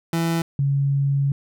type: tone pair in turn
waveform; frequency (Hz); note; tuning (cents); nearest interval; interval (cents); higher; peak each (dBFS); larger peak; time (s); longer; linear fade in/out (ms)
30% pulse / sine; 166.2 / 139.42; E3 / C#3; +15 / +10; minor third; 305; first; -17; neither; 0.13-0.42 / 0.59-1.32; second; 2
effects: none